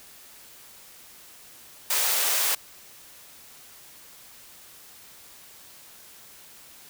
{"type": "high-pass noise", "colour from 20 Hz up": "white", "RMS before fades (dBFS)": -24, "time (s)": [1.9, 2.55], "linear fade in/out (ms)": 5, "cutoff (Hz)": 470, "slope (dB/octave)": 24, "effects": ["white hiss -49 dBFS RMS until 6.89 s"]}